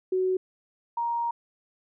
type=tone pair in turn; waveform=sine; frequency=372.4 / 938.4 Hz; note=F#4 / A#5; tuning=+11 / +11 cents; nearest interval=octave + major third; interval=1600 cents; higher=second; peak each=-22 / -25 dBFS; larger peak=first; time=0.12-0.37 / 0.97-1.31 s; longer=second; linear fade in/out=5 ms; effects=none